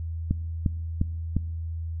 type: click train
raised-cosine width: 5 ms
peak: -11 dBFS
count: 4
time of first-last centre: 0.31-1.366 s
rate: 2.84 Hz
effects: noise-tail reverb RT60 1.0 s tail -22 dB re dry + added 82 Hz sine -29 dBFS peak until 2 s